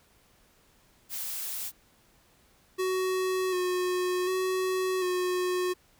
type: noise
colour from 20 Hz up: blue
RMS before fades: -35 dBFS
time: 1.09-1.72 s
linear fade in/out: 50 ms
type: tone with vibrato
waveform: square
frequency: 368 Hz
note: F#4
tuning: 9 cents flat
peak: -27 dBFS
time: 2.78-5.74 s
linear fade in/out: 20 ms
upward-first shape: square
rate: 0.67 Hz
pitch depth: 24 cents each way
effects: pink hiss -63 dBFS RMS until 5.99 s